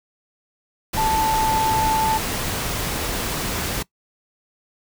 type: tone in noise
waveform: sine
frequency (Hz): 880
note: A5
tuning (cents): 0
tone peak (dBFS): -18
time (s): 0.97-2.18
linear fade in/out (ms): 10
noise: pink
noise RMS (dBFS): -25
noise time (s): 0.93-3.83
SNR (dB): +4
effects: noise-tail reverb RT60 0.1 s tail -21 dB re dry